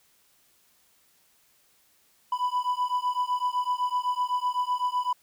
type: beating tone pair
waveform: triangle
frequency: 989 / 996.9 Hz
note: B5 / B5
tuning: +2 / +16 cents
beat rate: 7.9 Hz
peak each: -26 dBFS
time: 2.32-5.13 s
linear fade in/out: 5 ms
effects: white hiss -64 dBFS RMS until 5.22 s